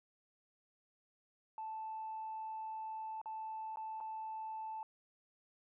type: tone with dropouts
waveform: sine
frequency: 878 Hz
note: A5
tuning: 4 cents flat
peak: -40 dBFS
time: 1.58-4.83 s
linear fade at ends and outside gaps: 1 ms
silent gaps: 3.215-3.258 / 3.759-3.771 / 4.003-4.009 s
effects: tanh soft clip ceiling -36 dBFS